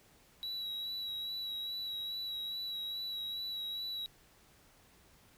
triangle tone with vibrato, 3900 Hz, B7, 23 cents flat, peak -36 dBFS, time 0.43-4.06 s, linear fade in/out 0 ms, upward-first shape sine, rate 2.4 Hz, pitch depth 24 cents each way, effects pink hiss -64 dBFS RMS until 5.37 s

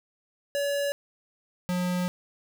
square tone pair in turn, 568 / 179.69 Hz, C#5 / F3, +42 / +50 cents, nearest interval octave + minor sixth, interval 1992 cents, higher first, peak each -26 dBFS, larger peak neither, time 0.55-0.92 / 1.69-2.08 s, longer second, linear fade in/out 0 ms, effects none

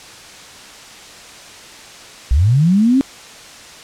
sine linear sweep, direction up, 56.1 to 277.2 Hz, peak -9 dBFS, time 2.31-3.01 s, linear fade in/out 0 ms, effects white hiss -37 dBFS RMS until 3.83 s + low-pass 7000 Hz 12 dB/octave

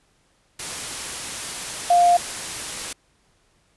sine tone in noise, 702 Hz, F5, 9 cents sharp, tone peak -12 dBFS, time 1.9-2.17 s, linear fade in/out 5 ms, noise white, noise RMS -30 dBFS, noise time 0.59-2.93 s, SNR +15 dB, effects pink hiss -63 dBFS RMS until 3.76 s + resampled to 24000 Hz

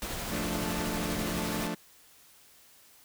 pink noise with tremolo, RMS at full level -35 dBFS, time 0.02-1.67 s, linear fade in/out 0 ms, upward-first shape triangle, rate 12 Hz, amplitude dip 25%
sawtooth chord, D minor, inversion first, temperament equal, 174.61 / 220 / 293.7 Hz, F3 / A3 / D4, 0 / 0 / 0 cents, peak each -32 / -32 / -33 dBFS, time 0.31-1.75 s, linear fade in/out 10 ms
effects white hiss -58 dBFS RMS until 3.04 s

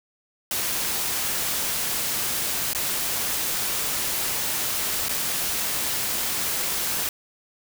white noise with dropouts, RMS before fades -26 dBFS, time 0.51-7.09 s, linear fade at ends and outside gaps 2 ms, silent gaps 2.734-2.748 / 5.085-5.092 s, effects none

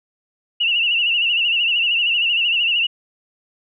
sine tone with vibrato, 2794 Hz, F7, in tune, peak -15 dBFS, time 0.6-2.87 s, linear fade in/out 10 ms, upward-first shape sine, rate 13 Hz, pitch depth 84 cents each way, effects none

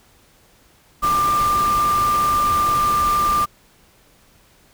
sine tone in noise, 1191 Hz, D6, 24 cents sharp, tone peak -15 dBFS, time 1.02-3.46 s, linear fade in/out 20 ms, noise pink, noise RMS -28 dBFS, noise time 1.02-3.46 s, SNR +10 dB, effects pink hiss -54 dBFS RMS until 4.73 s

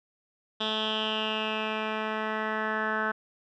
10% pulse tone with low-pass filter sweep, 217.1 Hz, A3, 23 cents flat, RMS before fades -30 dBFS, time 0.6-3.12 s, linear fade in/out 10 ms, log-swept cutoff 3500 to 1600 Hz, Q 6.5, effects none

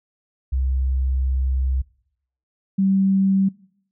sine tone pair in turn, 65.41 / 193.31 Hz, C2 / G3, 0 / -24 cents, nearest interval octave + perfect fifth, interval 1876 cents, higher second, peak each -18 / -15 dBFS, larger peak second, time 0.52-1.82 / 2.78-3.49 s, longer first, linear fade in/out 10 ms, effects noise-tail reverb RT60 0.7 s tail -23 dB re dry

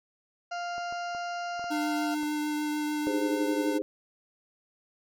harmonic tone, 698.5 Hz, F5, in tune, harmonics 1 / 2 / 3 / 4 / 6 / 7 / 8 / 9 / 10, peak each -33 / -38 / -51 / -46 / -51 / -51 / -51 / -57 / -62 dBFS, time 0.51-2.15 s, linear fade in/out 10 ms
clicks, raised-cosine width 1 ms, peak -32 dBFS, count 6, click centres 0.781 / 0.925 / 1.149 / 1.595 / 1.642 / 2.232 s
square tone with vibrato, 300 Hz, D4, 37 cents sharp, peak -29 dBFS, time 1.7-3.79 s, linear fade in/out 20 ms, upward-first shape triangle, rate 6.7 Hz, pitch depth 10 cents each way
sine chord, Ab major seventh, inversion second, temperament just, 311.5 / 389.3 / 415.3 / 519.1 Hz, Eb4 / G4 / Ab4 / C5, +2 / -12 / 0 / -14 cents, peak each -33 / -39 / -33 / -33 dBFS, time 3.07-3.82 s, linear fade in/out 0 ms
effects none

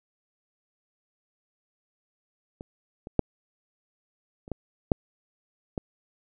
clicks, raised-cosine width 2 ms, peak -25 / -25 / -6 / -30 / -17 / -6 / -16 dBFS, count 7, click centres 2.609 / 3.071 / 3.193 / 4.479 / 4.517 / 4.918 / 5.778 s, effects none

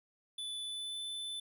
square tone with pitch glide, 3483 to 3515 Hz, A7 to A7, -18 to -2 cents, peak -39 dBFS, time 0.38-1.4 s, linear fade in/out 5 ms, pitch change +16 cents, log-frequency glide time 0.64-1.01 s, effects none

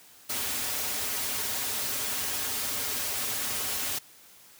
white noise with comb filter, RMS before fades -31 dBFS, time 0.29-3.99 s, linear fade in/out 10 ms, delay 5.9 ms, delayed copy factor -0.75, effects white hiss -54 dBFS RMS until 4.59 s + high-pass 60 Hz 12 dB/octave

